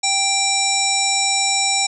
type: harmonic tone with a mistuned harmonic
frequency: 784 Hz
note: G5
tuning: in tune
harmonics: 1 / 3 / 5 / 7 / 9 / 10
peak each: -23 / -23 / -23 / -23 / -23 / -23 dBFS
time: 0.03-1.87 s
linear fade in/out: 10 ms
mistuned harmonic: 10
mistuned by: +26 cents
effects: none